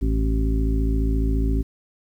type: harmonic tone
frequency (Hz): 54.5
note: A1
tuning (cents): -16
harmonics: 1 / 2 / 3 / 4 / 5 / 7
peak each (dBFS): -19 / -30 / -32 / -34 / -27 / -33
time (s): 0.01-1.63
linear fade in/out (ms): 20
effects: 9-bit